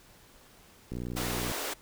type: click train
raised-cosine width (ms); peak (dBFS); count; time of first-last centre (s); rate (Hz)
3; -24; 37; 0.92-1.515; 60.5
type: high-pass noise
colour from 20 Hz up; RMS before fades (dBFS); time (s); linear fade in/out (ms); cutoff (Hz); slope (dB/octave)
pink; -35; 1.16-1.74; 10; 290; 48
effects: pink hiss -57 dBFS RMS until 1.81 s